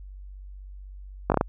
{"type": "slowing click train", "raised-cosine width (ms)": 1, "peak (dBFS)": -6, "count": 5, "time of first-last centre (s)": [1.3, 1.411], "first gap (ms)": 19, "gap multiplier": 1.26, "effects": ["added 48 Hz sine -39 dBFS peak until 1.48 s"]}